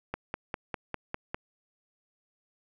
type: click train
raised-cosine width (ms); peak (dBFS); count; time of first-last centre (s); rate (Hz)
0.5; -17; 7; 0.14-1.345; 4.98
effects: none